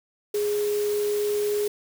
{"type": "tone in noise", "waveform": "sine", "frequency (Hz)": 415.3, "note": "G#4", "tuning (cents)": 0, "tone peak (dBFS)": -22, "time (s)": [0.34, 1.68], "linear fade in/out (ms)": 5, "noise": "white", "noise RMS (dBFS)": -37, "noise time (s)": [0.34, 1.68], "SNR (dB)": 12, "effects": []}